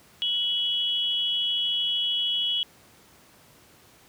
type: tone pair together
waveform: sine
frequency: 2960 / 3327 Hz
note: F#7 / G#7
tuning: 0 / +2 cents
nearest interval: major second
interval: 202 cents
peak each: -26 dBFS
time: 0.22-2.63 s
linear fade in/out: 0 ms
effects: pink hiss -55 dBFS RMS until 4.08 s + high-pass 80 Hz 12 dB/octave